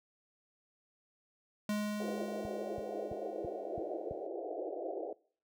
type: tone with exponential decay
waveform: square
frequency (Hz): 209.3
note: G#3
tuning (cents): +14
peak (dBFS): -32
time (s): 1.69-4.27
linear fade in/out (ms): 2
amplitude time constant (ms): 560
type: band-pass noise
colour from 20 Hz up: pink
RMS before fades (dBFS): -40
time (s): 2-5.13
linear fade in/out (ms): 5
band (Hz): 320 to 740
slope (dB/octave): 96
type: click train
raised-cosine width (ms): 5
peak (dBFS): -32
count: 6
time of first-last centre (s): 2.45-4.111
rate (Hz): 3.01
effects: noise-tail reverb RT60 0.5 s tail -23 dB re dry + high-pass 60 Hz 12 dB/octave